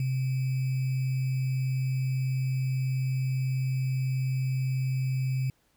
sine tone with sample-and-hold, 130.81 Hz, C3, in tune, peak -25 dBFS, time 0-5.5 s, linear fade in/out 2 ms, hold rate 2450 Hz, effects pink hiss -69 dBFS RMS until 5.76 s

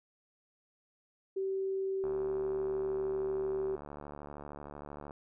sine tone, 385.1 Hz, G4, 31 cents flat, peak -31 dBFS, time 1.36-3.76 s, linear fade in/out 10 ms
click train, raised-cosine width 1 ms, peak -31 dBFS, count 225, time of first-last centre 2.04-5.108 s, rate 73 Hz
effects none

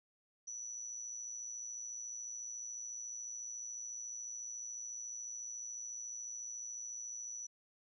sine tone with amplitude modulation, 5920 Hz, F#8, in tune, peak -40 dBFS, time 0.47-7.47 s, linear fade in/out 10 ms, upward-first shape sine, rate 114 Hz, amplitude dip 50%, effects none

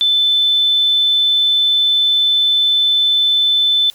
sine tone, 3520 Hz, A7, in tune, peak -10 dBFS, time 0.01-3.9 s, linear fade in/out 0 ms, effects white hiss -45 dBFS RMS until 3.94 s + MP3 96 kbps

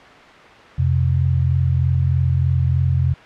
sine tone pair together, 87.67 / 130.9 Hz, F2 / C3, +7 / +1 cents, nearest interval perfect fifth, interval 694 cents, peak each -17 dBFS, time 0.78-3.14 s, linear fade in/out 10 ms, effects white hiss -41 dBFS RMS until 3.25 s + low-pass 2000 Hz 12 dB/octave

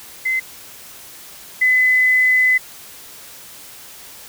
sine tone pair in turn, 2055 / 2016 Hz, C7 / B6, -32 / +35 cents, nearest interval unison, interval 33 cents, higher first, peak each -16 / -11 dBFS, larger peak second, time 0.25-0.4 / 1.61-2.58 s, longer second, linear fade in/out 10 ms, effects white hiss -39 dBFS RMS until 4.28 s

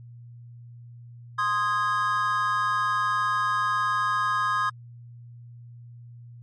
triangle chord, Ab major, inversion first, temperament equal with one note detuned, 1046.5 / 1244.5 / 1646.9 Hz, C6 / Eb6 / Ab6, 0 / 0 / -15 cents, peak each -25 / -23 / -27 dBFS, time 1.38-4.7 s, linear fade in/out 10 ms, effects added 119 Hz sine -42 dBFS peak until 6.42 s + MP3 48 kbps

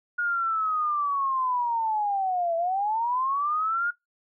sine linear two-way sweep, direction down then up, 1439 to 659.3 to 1439 Hz, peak -23 dBFS, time 0.18-3.91 s, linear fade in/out 10 ms, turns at 2.56 s, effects noise-tail reverb RT60 0.2 s tail -25 dB re dry

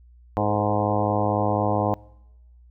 harmonic tone with a mistuned harmonic, 104.1 Hz, G#2, 5 cents sharp, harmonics 1 / 2 / 3 / 4 / 5 / 6 / 7 / 8 / 9 / 10, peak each -27 / -29 / -29 / -32 / -28 / -29 / -27 / -30 / -32 / -33 dBFS, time 0.37-1.94 s, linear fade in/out 0 ms, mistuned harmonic 4, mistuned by +41 cents, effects noise-tail reverb RT60 1.0 s tail -25 dB re dry + added 60 Hz sine -48 dBFS peak until 2.7 s

